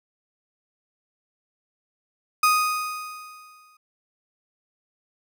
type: tone with exponential decay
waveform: 35% pulse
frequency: 1244.5 Hz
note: D#6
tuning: in tune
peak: -13 dBFS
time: 2.43-3.77 s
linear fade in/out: 5 ms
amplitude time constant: 290 ms
effects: none